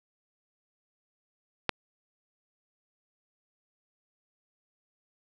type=click; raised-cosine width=0.3 ms; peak=-8 dBFS; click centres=1.693 s; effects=none